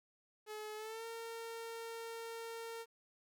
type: tone with pitch glide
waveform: sawtooth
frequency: 427.3 to 458 Hz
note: G#4 to A#4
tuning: +49 to -31 cents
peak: -40 dBFS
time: 0.46-2.86 s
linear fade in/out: 50 ms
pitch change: +120 cents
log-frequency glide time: 0.76-1.05 s
effects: 12-bit